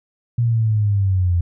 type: linear sweep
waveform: sine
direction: down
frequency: 120 to 85.1 Hz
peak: -14 dBFS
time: 0.38-1.41 s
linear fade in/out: 5 ms
effects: none

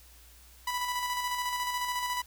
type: tone with tremolo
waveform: sawtooth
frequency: 987.8 Hz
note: B5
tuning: in tune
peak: -25 dBFS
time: 0.67-2.22 s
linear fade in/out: 5 ms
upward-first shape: square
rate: 14 Hz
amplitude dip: 35%
effects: added 60 Hz sine -55 dBFS peak until 2.26 s + white hiss -57 dBFS RMS until 2.26 s

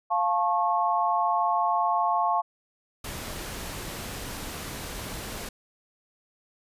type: chord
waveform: sine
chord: F augmented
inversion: none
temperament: just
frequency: 698.5 / 873.1 / 1091.3 Hz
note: F5 / A5 / C#6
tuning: 0 / -14 / -27 cents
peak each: -26 dBFS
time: 0.1-2.42 s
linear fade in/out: 20 ms
type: noise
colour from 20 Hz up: pink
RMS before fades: -36 dBFS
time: 3.04-5.49 s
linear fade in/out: 5 ms
effects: resampled to 32000 Hz

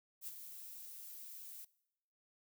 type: noise with ADSR envelope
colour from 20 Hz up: violet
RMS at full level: -43 dBFS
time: 0.21-1.65 s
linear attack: 63 ms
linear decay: 28 ms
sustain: -8 dB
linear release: 8 ms
effects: noise-tail reverb RT60 0.8 s tail -21 dB re dry

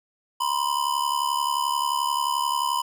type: ring-modulated tone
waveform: square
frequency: 1000 Hz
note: B5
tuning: 21 cents sharp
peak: -20 dBFS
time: 0.4-2.82 s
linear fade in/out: 10 ms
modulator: 35.7 Hz
effects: none

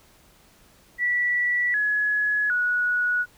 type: tone with pitch steps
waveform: sine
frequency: 1953 / 1690.4 / 1463.1 Hz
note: B6 / G#6 / F#6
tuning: -20 / +30 / -20 cents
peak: -20 dBFS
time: 0.98-3.26 s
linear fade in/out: 50 ms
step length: 760 ms
effects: pink hiss -56 dBFS RMS until 3.37 s

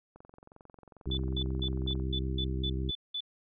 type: click train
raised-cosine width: 1 ms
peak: -38 dBFS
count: 42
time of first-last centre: 0.16-1.999 s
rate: 22.3 Hz
type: harmonic tone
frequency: 65.41 Hz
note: C2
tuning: in tune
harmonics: 1 / 2 / 3 / 4 / 5 / 6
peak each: -32 / -36 / -41 / -46 / -41 / -43 dBFS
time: 1.06-2.91 s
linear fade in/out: 5 ms
type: tone bursts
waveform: sine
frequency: 3483 Hz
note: A7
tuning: 18 cents flat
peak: -32 dBFS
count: 9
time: 1.11-3.206 s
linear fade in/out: 5 ms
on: 64 ms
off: 190 ms
effects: none

